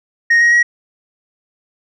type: tone with pitch steps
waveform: sine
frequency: 1864.7 / 1885.3 / 1906.1 Hz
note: A#6 / A#6 / A#6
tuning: 0 / +19 / +38 cents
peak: -5 dBFS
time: 0.3-0.63 s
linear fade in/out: 10 ms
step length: 110 ms
effects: tanh soft clip ceiling -7 dBFS